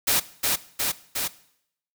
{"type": "noise with echo", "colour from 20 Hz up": "white", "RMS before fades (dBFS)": -21, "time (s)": [0.07, 0.2], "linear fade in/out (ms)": 10, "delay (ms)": 360, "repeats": 3, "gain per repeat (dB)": -2, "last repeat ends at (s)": 1.28, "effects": ["noise-tail reverb RT60 0.7 s tail -18 dB re dry"]}